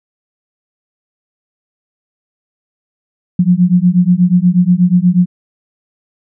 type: beating tone pair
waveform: sine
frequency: 174.61 / 182.91 Hz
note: F3 / F#3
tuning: 0 / -20 cents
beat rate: 8.3 Hz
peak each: -10 dBFS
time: 3.39-5.26 s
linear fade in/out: 5 ms
effects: none